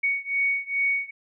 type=beating tone pair; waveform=sine; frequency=2231 / 2233.4 Hz; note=C#7 / C#7; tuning=+11 / +12 cents; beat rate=2.4 Hz; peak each=-25 / -26 dBFS; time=0.03-1.11 s; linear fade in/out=10 ms; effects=none